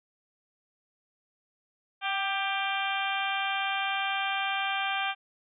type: harmonic tone with a mistuned harmonic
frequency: 394.9 Hz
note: G4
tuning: 13 cents sharp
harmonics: 2 / 3 / 4 / 5 / 6 / 7 / 8 / 9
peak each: -32 / -36 / -34 / -44 / -34 / -39 / -36 / -43 dBFS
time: 2.01-5.15 s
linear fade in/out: 50 ms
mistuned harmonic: 2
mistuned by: -26 cents
effects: none